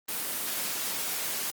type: noise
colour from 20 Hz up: white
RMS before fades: -32 dBFS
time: 0.08-1.51 s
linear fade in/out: 10 ms
effects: high-pass 150 Hz 12 dB/octave + Opus 24 kbps